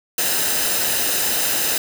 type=noise with comb filter; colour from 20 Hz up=white; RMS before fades=-20 dBFS; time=0.18-1.78 s; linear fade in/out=2 ms; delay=0.89 ms; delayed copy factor=-0.5; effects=none